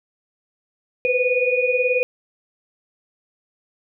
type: tone cluster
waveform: sine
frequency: 492.5 / 511 / 2465 Hz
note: B4 / C5 / D#7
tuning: -5 / -41 / -17 cents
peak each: -21 dBFS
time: 1.05-2.03 s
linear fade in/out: 0 ms
effects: none